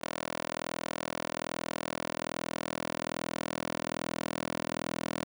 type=tone with high-pass filter sweep; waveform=10% pulse; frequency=41.2 Hz; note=E1; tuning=in tune; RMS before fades=-36 dBFS; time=0.01-5.24 s; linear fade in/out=10 ms; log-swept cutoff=460 to 300 Hz; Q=0.88; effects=none